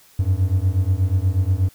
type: beating tone pair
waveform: triangle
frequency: 89.7 / 98 Hz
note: F2 / G2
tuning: +47 / 0 cents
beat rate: 8.3 Hz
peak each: -17 / -17 dBFS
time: 0.19-1.69 s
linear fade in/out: 5 ms
effects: white hiss -52 dBFS RMS until 1.74 s